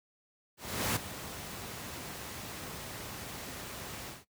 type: noise with ADSR envelope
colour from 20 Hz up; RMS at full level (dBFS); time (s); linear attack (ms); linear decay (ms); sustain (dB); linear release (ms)
pink; -29; 0.57-4.25; 390; 11; -13; 180
effects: noise-tail reverb RT60 0.1 s tail -17 dB re dry + high-pass 80 Hz 12 dB/octave